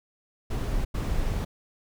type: noise bursts at uneven times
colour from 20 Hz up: brown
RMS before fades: -27 dBFS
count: 2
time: 0.5-0.85 / 0.94-1.45 s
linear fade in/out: 10 ms
effects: none